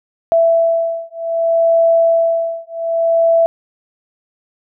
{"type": "beating tone pair", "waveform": "sine", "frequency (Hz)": [664, 664.64], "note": ["E5", "E5"], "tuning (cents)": [12, 14], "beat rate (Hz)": 0.64, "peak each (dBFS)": -14, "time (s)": [0.32, 3.46], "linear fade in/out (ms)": 0, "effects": []}